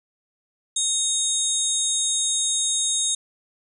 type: tone cluster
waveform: sine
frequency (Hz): 3715 / 6530 / 7610 / 9570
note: A#7 / G#8 / A#8 / D9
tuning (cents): -7 / -30 / +35 / +32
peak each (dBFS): -26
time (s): 0.76-3.15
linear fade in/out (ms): 5
effects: none